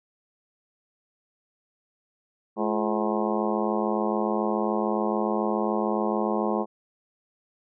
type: harmonic tone with a mistuned harmonic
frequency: 107 Hz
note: A2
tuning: 48 cents flat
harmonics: 2 / 3 / 4 / 5 / 6 / 7 / 8 / 9 / 10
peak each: -28 / -30 / -31 / -32 / -33 / -33 / -34 / -35 / -35 dBFS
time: 2.56-6.66 s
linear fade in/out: 50 ms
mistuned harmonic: 3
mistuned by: +120 cents
effects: none